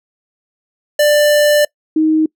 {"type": "tone pair in turn", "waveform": ["square", "sine"], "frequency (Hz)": [592, 313.6], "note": ["D5", "D#4"], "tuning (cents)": [14, 14], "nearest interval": "major seventh", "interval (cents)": 1100, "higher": "first", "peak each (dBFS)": -9, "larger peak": "neither", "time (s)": [[0.99, 1.65], [1.96, 2.26]], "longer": "first", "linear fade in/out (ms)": 5, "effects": ["noise-tail reverb RT60 0.1 s tail -25 dB re dry"]}